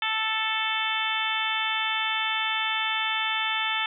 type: harmonic tone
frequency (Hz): 440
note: A4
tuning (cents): 0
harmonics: 2 / 3 / 4 / 5 / 6 / 7 / 8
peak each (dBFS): -32 / -32 / -32 / -32 / -32 / -32 / -32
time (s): 0.02-3.86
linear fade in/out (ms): 2
effects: none